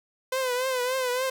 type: tone with vibrato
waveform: sawtooth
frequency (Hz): 509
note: C5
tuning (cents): -48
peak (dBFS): -21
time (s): 0.32-1.3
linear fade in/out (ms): 5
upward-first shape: triangle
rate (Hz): 3.5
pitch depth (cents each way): 77
effects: none